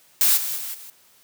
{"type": "noise with level steps", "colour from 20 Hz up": "blue", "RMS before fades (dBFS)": [-17, -27, -31, -41], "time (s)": [0.21, 0.9], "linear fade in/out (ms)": 0, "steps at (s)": [0.36, 0.56, 0.73], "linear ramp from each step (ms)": 20, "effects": ["white hiss -56 dBFS RMS until 1.23 s", "high-pass 80 Hz 12 dB/octave"]}